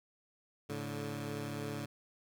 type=tone pair together; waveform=15% pulse; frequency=108.94 / 144.2 Hz; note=A2 / D3; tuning=-17 / -31 cents; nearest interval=perfect fourth; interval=486 cents; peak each=-35 / -34 dBFS; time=0.69-1.86 s; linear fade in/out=10 ms; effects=none